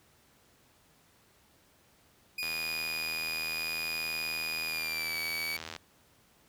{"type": "tone with pitch glide", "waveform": "30% pulse", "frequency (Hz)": [2463, 2272], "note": ["D#7", "C#7"], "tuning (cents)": [-18, 42], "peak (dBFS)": -30, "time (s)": [2.38, 5.57], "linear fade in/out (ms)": 5, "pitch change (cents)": -140, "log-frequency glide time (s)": [4.66, 5.19]}
{"type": "click train", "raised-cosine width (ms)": 0.2, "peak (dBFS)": -22, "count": 270, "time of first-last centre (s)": [2.43, 5.763], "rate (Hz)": 80.7}
{"effects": ["pink hiss -64 dBFS RMS until 6.48 s", "high-pass 60 Hz 12 dB/octave"]}